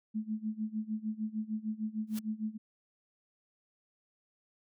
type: tone with tremolo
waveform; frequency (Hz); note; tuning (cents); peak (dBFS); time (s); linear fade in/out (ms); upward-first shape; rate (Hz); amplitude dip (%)
sine; 216.6; A3; -27; -30; 0.14-2.58; 20; sine; 6.6; 90
type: noise with exponential growth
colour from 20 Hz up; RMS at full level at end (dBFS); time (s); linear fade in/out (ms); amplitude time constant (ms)
white; -39; 2.07-2.19; 5; 24
effects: none